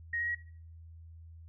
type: tone with pitch steps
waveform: sine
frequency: 1875 / 1891.3 / 1907.8 Hz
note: A#6 / A#6 / A#6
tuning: +10 / +25 / +40 cents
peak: -31 dBFS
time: 0.13-0.349 s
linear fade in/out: 5 ms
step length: 73 ms
effects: noise-tail reverb RT60 0.5 s tail -20 dB re dry + added 82 Hz sine -48 dBFS peak until 1.48 s